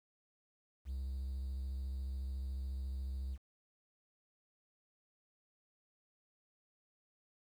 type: tone with vibrato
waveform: triangle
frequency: 66.2 Hz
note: C2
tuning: 21 cents sharp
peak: -35 dBFS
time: 0.85-3.38 s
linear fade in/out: 50 ms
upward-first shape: square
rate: 14 Hz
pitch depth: 25 cents each way
effects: tanh soft clip ceiling -31 dBFS + 11-bit